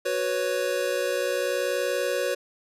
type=chord; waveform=square; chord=F# suspended fourth; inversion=none; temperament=equal; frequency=370 / 493.9 / 554.4 Hz; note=F#4 / B4 / C#5; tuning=0 / 0 / 0 cents; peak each=-32 / -29 / -28 dBFS; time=0.05-2.35 s; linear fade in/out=10 ms; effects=resampled to 32000 Hz